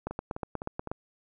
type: two click trains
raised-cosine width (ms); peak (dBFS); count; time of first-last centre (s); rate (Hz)
1; -18 / -22; 8 / 4; 0.07-0.915 / 0.11-0.873; 8.28 / 3.93
effects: none